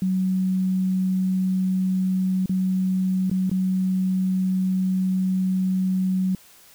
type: tone with dropouts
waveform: sine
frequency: 187 Hz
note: F#3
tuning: 19 cents sharp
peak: -19 dBFS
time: 0.02-6.35 s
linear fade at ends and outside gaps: 2 ms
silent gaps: 2.459-2.494 / 3.298-3.313 / 3.496-3.514 s
effects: white hiss -51 dBFS RMS until 6.74 s